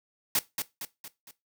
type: noise with echo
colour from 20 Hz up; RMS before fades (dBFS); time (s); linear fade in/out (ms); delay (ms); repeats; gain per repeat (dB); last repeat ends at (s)
white; -25; 0.35-0.39; 2; 230; 4; -6; 1.31
effects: noise-tail reverb RT60 0.2 s tail -17 dB re dry